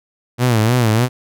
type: tone with vibrato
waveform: sawtooth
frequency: 116.54 Hz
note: A#2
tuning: in tune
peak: -8 dBFS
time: 0.38-1.09 s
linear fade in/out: 50 ms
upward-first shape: sine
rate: 3.3 Hz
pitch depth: 140 cents each way
effects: none